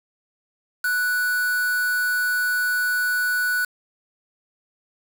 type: tone with quantisation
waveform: triangle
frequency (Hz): 1480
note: F#6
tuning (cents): 0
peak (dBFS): -18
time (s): 0.84-3.65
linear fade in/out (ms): 5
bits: 5
effects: none